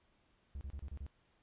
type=tone bursts; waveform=triangle; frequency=69.3 Hz; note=C#2; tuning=in tune; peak=-39 dBFS; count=6; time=0.55-1.065 s; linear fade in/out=0 ms; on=60 ms; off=31 ms; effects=pink hiss -73 dBFS RMS until 1.42 s + resampled to 8000 Hz

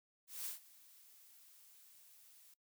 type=noise with ADSR envelope; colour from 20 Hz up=blue; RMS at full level=-42 dBFS; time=0.27-2.54 s; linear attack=190 ms; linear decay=130 ms; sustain=-21 dB; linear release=4 ms; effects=noise-tail reverb RT60 0.1 s tail -21 dB re dry

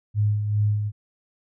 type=tone with tremolo; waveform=sine; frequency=104.7 Hz; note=G#2; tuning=15 cents sharp; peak=-17 dBFS; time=0.14-0.92 s; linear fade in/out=50 ms; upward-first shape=sine; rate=2.5 Hz; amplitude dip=50%; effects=none

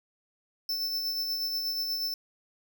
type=tone with tremolo; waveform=square; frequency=5300 Hz; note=E8; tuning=9 cents sharp; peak=-28 dBFS; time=0.69-2.14 s; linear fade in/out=2 ms; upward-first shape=sine; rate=8.3 Hz; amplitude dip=35%; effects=none

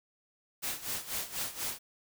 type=noise with tremolo; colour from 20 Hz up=white; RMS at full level=-34 dBFS; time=0.62-1.79 s; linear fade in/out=20 ms; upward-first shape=sine; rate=4.1 Hz; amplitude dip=80%; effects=none

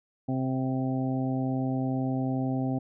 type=harmonic tone with a mistuned harmonic; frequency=131.1 Hz; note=C3; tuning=4 cents sharp; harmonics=1 / 2 / 3 / 4 / 5 / 6; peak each=-30 / -28 / -42 / -41 / -39 / -39 dBFS; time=0.28-2.79 s; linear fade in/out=10 ms; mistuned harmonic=6; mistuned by=-19 cents; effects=none

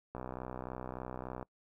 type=click train; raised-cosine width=1 ms; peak=-27 dBFS; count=82; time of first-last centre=0.15-1.428 s; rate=63.4 Hz; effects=noise-tail reverb RT60 0.1 s tail -23 dB re dry

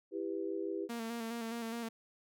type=chord; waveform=sine; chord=E minor; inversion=none; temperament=just; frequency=329.6 / 395.6 / 494.4 Hz; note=E4 / G4 / B4; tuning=0 / +16 / +2 cents; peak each=-39 / -38 / -43 dBFS; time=0.11-0.89 s; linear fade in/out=50 ms
type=tone with vibrato; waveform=sawtooth; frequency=230.3 Hz; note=A#3; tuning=21 cents flat; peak=-34 dBFS; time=0.89-1.89 s; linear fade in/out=10 ms; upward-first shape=square; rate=4.8 Hz; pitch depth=31 cents each way
effects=none

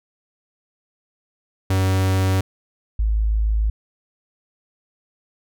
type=tone pair in turn; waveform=45% pulse / sine; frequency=94.9 / 53.49 Hz; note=F#2 / A1; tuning=+44 / -48 cents; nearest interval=minor seventh; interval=992 cents; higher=first; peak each=-16 dBFS; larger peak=neither; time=1.7-2.41 / 2.99-3.7 s; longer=neither; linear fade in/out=5 ms; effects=none

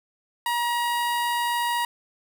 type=tone with notch filter; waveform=sawtooth; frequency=953 Hz; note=A#5; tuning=38 cents sharp; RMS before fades=-25 dBFS; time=0.46-1.85 s; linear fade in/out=2 ms; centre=6100 Hz; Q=1.8; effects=9-bit

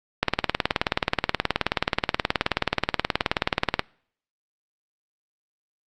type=click train; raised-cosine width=0.3 ms; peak=-3 dBFS; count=68; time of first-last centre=0.23-3.794 s; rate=18.8 Hz; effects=noise-tail reverb RT60 0.6 s tail -25 dB re dry + Opus 48 kbps

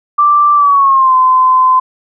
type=tone with pitch glide; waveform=sine; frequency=1174.7 to 1028.6 Hz; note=D6 to C6; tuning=0 to -30 cents; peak=-5 dBFS; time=0.18-1.8 s; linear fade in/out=10 ms; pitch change=-230 cents; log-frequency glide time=0.55-1.15 s; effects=none

